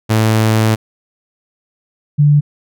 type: tone pair in turn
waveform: sawtooth / sine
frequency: 110.1 / 146.65 Hz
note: A2 / D3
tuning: +2 / -2 cents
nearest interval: perfect fourth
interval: 496 cents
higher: second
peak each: -6 dBFS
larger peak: neither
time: 0.09-0.76 / 2.18-2.41 s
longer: first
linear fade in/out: 20 ms
effects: none